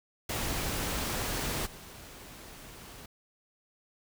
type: noise with level steps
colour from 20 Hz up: pink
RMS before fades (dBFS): -33 / -48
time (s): 0.29-3.06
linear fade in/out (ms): 5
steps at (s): 1.65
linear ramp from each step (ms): 20
effects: none